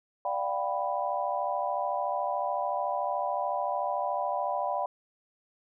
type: chord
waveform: sine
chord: G dominant seventh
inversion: second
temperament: equal with one note detuned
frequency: 587.3 / 710.3 / 784 / 987.8 Hz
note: D5 / F5 / G5 / B5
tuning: 0 / +29 / 0 / 0 cents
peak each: -33 dBFS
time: 0.25-4.86 s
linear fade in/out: 2 ms
effects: none